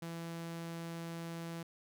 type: tone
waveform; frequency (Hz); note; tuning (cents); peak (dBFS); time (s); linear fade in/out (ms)
sawtooth; 167.1; E3; +24; -37; 0.02-1.63; 5
effects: none